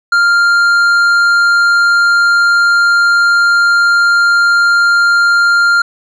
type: tone with tanh clipping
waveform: triangle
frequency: 1396.9 Hz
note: F6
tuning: in tune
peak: -8 dBFS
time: 0.12-5.82 s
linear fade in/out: 5 ms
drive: 12 dB
effects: none